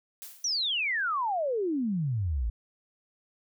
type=noise with exponential decay; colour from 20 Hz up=blue; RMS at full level=-40 dBFS; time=0.22-0.67 s; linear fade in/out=0 ms; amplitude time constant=96 ms
type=exponential sweep; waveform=sine; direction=down; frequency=6050 to 51.91 Hz; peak=-26 dBFS; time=0.44-2.5 s; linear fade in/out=5 ms
effects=none